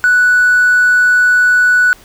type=tone with hard clipping; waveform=triangle; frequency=1480 Hz; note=F#6; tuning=in tune; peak=-7 dBFS; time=0.04-1.93 s; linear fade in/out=0 ms; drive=4 dB; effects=pink hiss -42 dBFS RMS until 2.04 s